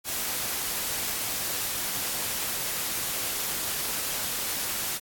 white noise, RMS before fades -30 dBFS, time 0.04-5 s, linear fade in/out 50 ms, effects AAC 64 kbps

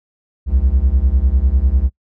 triangle beating tone pair, 60.1 / 70.1 Hz, B1 / C#2, -46 / +20 cents, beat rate 10 Hz, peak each -12 dBFS, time 0.46-1.9 s, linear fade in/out 50 ms, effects noise-tail reverb RT60 0.1 s tail -24 dB re dry

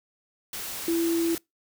sine tone in noise, 334.3 Hz, E4, 24 cents sharp, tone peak -22 dBFS, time 0.88-1.35 s, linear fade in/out 2 ms, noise white, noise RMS -35 dBFS, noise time 0.53-1.38 s, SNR +10 dB, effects noise-tail reverb RT60 0.2 s tail -26 dB re dry

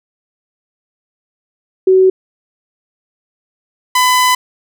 sine / sawtooth tone pair in turn, 376.3 / 1004.6 Hz, F#4 / B5, +29 / +29 cents, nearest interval octave + perfect fourth, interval 1700 cents, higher second, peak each -5 dBFS, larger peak neither, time 1.87-2.1 / 3.95-4.35 s, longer second, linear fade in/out 5 ms, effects none

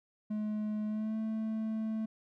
triangle tone with pitch glide, 212.7 to 219.8 Hz, G#3 to A3, +42 to -2 cents, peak -30 dBFS, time 0.3-2.06 s, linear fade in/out 10 ms, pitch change +56 cents, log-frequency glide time 0.87-1.17 s, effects none

